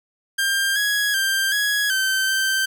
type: tone with pitch steps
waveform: sawtooth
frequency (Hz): 1594 / 1666 / 1580 / 1668 / 1547 / 1556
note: G6 / G#6 / G6 / G#6 / G6 / G6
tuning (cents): +28 / +5 / +13 / +7 / -23 / -13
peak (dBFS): -15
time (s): 0.38-2.66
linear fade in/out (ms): 10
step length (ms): 380
effects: none